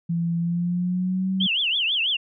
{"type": "tone with pitch glide", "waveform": "sine", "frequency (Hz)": [169, 189.7], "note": ["E3", "F#3"], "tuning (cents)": [43, 43], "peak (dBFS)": -21, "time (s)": [0.09, 1.47], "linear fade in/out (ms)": 10, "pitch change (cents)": 200, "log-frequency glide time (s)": [0.39, 1.31]}
{"type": "tone with vibrato", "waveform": "sine", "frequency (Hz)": 3016, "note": "F#7", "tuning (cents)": 32, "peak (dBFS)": -20, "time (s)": [1.4, 2.17], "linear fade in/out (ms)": 10, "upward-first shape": "triangle", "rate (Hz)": 6.1, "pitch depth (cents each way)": 280}
{"effects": []}